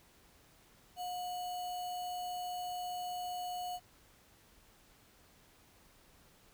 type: tone with sample-and-hold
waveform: sine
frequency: 720 Hz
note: F#5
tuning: 47 cents flat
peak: -37 dBFS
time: 0.96-3.8 s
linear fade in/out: 50 ms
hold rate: 3675 Hz
effects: pink hiss -64 dBFS RMS until 6.53 s